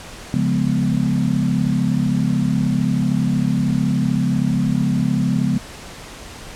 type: chord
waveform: sine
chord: C# dominant seventh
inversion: none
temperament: equal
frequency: 138.59 / 174.61 / 207.7 / 246.9 Hz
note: C#3 / E#3 / G#3 / B3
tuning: 0 / 0 / 0 / 0 cents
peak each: -21 dBFS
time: 0.34-5.58 s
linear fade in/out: 0 ms
effects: pink hiss -36 dBFS RMS until 6.55 s + low-pass 9000 Hz 12 dB/octave